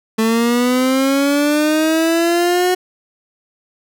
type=linear sweep; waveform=30% pulse; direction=up; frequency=220 to 366.7 Hz; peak=-10 dBFS; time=0.18-2.75 s; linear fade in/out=10 ms; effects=none